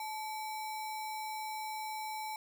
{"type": "tone with sample-and-hold", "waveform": "sine", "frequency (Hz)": 866, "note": "A5", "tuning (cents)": -28, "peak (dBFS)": -37, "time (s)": [0, 2.36], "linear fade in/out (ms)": 2, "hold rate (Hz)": 3150, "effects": []}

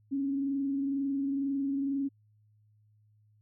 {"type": "tone with frequency modulation", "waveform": "sine", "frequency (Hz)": 276, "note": "C#4", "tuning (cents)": -7, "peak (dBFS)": -28, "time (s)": [0.11, 2.09], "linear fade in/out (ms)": 20, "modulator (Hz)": 22.1, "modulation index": 0.29, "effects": ["added 106 Hz sine -62 dBFS peak until 3.41 s"]}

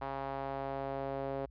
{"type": "tone with band-pass filter sweep", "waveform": "sawtooth", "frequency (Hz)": 136.5, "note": "C#3", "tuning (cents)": -26, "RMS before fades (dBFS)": -38, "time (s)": [0.01, 1.46], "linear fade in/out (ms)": 10, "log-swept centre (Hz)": [870, 550], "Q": 2.1, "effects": ["added 60 Hz sine -53 dBFS peak until 1.5 s", "resampled to 11025 Hz"]}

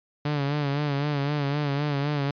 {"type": "tone with vibrato", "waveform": "sawtooth", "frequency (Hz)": 144.1, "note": "D3", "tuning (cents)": -33, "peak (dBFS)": -20, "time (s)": [0.25, 2.31], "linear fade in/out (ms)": 5, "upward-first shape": "sine", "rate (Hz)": 3.9, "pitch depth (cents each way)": 65, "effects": ["resampled to 11025 Hz"]}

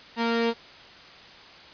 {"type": "tone pair together", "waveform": "sawtooth", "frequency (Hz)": [231.2, 463.5], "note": ["A#3", "A#4"], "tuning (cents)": [-14, -10], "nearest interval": "octave", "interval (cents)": 1204, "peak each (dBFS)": -21, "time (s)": [0.16, 0.54], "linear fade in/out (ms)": 50, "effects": ["white hiss -47 dBFS RMS until 1.73 s", "resampled to 11025 Hz"]}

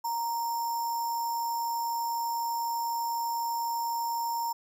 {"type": "tone with sample-and-hold", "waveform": "sine", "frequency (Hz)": 932, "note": "A#5", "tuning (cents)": -1, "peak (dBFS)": -28, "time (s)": [0.04, 4.53], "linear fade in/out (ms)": 10, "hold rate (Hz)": 6300, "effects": []}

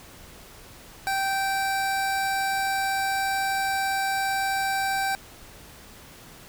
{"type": "tone", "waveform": "25% pulse", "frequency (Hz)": 779, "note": "G5", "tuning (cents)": -11, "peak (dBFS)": -20, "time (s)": [1.07, 5.15], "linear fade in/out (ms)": 0, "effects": ["pink hiss -47 dBFS RMS until 6.48 s"]}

